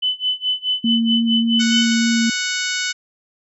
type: tone with tremolo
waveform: sine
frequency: 3012 Hz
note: F#7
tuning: 30 cents sharp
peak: -15 dBFS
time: 0.02-1.94 s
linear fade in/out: 10 ms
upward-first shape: sine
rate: 4.7 Hz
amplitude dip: 95%
type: tone with vibrato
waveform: sine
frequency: 229.5 Hz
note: A#3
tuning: 27 cents flat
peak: -15 dBFS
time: 0.84-2.3 s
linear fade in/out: 5 ms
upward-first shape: sine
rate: 3.4 Hz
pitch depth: 9 cents each way
type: harmonic tone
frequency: 740 Hz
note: F#5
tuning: in tune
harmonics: 2 / 3 / 4 / 5 / 6 / 7 / 8 / 9 / 10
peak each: -25 / -27 / -28 / -29 / -30 / -30 / -31 / -32 / -32 dBFS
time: 1.59-2.93 s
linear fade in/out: 20 ms
effects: none